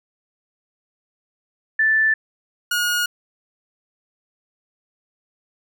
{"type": "tone pair in turn", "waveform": ["sine", "sawtooth"], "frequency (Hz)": [1760, 1439.6], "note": ["A6", "F#6"], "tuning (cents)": [0, -48], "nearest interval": "minor third", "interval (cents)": 348, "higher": "first", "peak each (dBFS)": [-14, -15], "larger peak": "first", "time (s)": [[1.79, 2.14], [2.71, 3.06]], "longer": "neither", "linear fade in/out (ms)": 5, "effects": []}